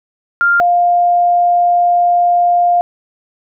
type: tone pair in turn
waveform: sine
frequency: 1396.9 / 702.5 Hz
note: F6 / F5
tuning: 0 / +10 cents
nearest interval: octave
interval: 1190 cents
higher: first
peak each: -8 dBFS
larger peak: neither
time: 0.41-0.6 / 0.6-2.81 s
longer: second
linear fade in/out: 0 ms
effects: none